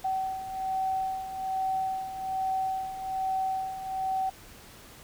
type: beating tone pair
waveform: sine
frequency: 761 / 762.2 Hz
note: F#5 / G5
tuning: +48 / -49 cents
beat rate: 1.2 Hz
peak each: -35 / -29 dBFS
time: 0.04-4.3 s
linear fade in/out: 10 ms
effects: pink hiss -50 dBFS RMS until 5.03 s